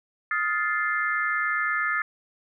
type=chord; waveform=sine; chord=F dominant seventh; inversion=third; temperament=just; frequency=1257.2 / 1396.9 / 1746.1 / 2095 Hz; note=Eb6 / F6 / A6 / C7; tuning=+18 / 0 / -14 / +2 cents; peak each=-29 / -30 / -26 / -31 dBFS; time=0.31-2.02 s; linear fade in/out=2 ms; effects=none